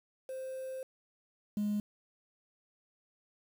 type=tone pair in turn; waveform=sine; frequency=523.3 / 207.7 Hz; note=C5 / G#3; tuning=0 / 0 cents; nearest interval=octave + major third; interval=1600 cents; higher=first; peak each=-37 / -28 dBFS; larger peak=second; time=0.29-0.83 / 1.57-1.8 s; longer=first; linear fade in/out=2 ms; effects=tanh soft clip ceiling -28 dBFS + 9-bit